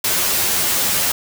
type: noise with comb filter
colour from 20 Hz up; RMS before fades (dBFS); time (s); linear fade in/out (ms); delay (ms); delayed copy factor
white; -18; 0.04-1.12; 5; 11; +0.95
effects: none